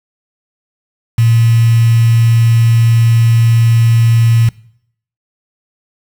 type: tone with quantisation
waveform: sine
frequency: 115.2 Hz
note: A#2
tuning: 20 cents flat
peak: -6 dBFS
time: 1.18-4.49 s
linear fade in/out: 5 ms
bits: 4
effects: noise-tail reverb RT60 0.7 s tail -22 dB re dry